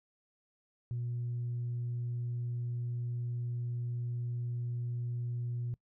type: tone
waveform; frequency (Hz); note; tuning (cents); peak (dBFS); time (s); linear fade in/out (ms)
sine; 120.5; B2; -42; -32; 0.91-5.74; 0
effects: noise-tail reverb RT60 0.1 s tail -24 dB re dry + tanh soft clip ceiling -30 dBFS